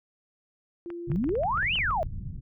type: tone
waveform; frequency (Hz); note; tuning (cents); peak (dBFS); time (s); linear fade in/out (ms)
sine; 344; F4; -26; -34; 0.86-1.16; 0
type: clicks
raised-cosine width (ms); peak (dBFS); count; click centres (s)
0.5; -28; 11; 0.903 / 1.117 / 1.242 / 1.292 / 1.354 / 1.435 / 1.575 / 1.627 / 1.757 / 1.788 / 1.908
type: low-pass noise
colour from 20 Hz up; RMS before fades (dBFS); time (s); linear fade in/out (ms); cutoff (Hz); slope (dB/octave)
pink; -36; 1.07-2.41; 10; 170; 24
type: exponential two-way sweep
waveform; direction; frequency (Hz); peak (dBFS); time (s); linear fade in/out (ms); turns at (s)
sine; up then down; 133.1 to 3136 to 598; -24; 1.1-2.03; 0; 1.75
effects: none